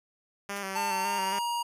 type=tone with vibrato; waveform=5% pulse; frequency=196.5 Hz; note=G3; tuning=4 cents sharp; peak=-22 dBFS; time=0.49-1.39 s; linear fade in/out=2 ms; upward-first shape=square; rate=3.6 Hz; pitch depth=36 cents each way
type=noise with exponential decay; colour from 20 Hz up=white; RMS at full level=-37 dBFS; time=0.56-0.64 s; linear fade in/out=5 ms; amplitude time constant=17 ms
type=tone with pitch glide; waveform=square; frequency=894 to 947.2 Hz; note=A5 to A#5; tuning=+27 to +27 cents; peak=-29 dBFS; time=0.75-1.63 s; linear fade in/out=10 ms; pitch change=+100 cents; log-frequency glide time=0.89-1.31 s
effects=resampled to 32000 Hz